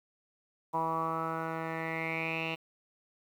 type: tone with low-pass filter sweep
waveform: 10% pulse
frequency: 162.5 Hz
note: E3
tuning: 24 cents flat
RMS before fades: -34 dBFS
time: 0.73-2.56 s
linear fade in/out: 20 ms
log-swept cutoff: 970 to 2900 Hz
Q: 7.7
effects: 10-bit